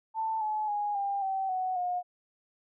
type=tone with pitch steps; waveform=sine; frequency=887 / 856.3 / 826.6 / 798 / 770.4 / 743.7 / 718 Hz; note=A5 / A5 / G#5 / G5 / G5 / F#5 / F5; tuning=+14 / -47 / -8 / +31 / -30 / +9 / +48 cents; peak=-28 dBFS; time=0.14-2.03 s; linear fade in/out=50 ms; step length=270 ms; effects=none